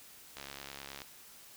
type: click train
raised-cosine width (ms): 0.2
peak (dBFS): -26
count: 46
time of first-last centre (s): 0.37-1.018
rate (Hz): 69.4
effects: white hiss -55 dBFS RMS until 1.56 s